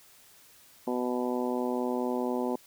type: harmonic tone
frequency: 124.2 Hz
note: B2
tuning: 10 cents sharp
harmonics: 2 / 3 / 4 / 5 / 6 / 7 / 8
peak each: -31 / -33 / -35 / -38 / -41 / -38 / -42 dBFS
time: 0.87-2.56 s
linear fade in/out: 5 ms
effects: white hiss -57 dBFS RMS until 2.66 s